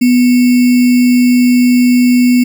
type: tone with sample-and-hold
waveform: sine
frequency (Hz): 246.9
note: B3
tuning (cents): 0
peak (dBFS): -5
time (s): 0.01-2.44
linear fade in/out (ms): 10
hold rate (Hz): 2450
effects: none